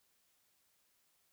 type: silence
effects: white hiss -75 dBFS RMS until 1.32 s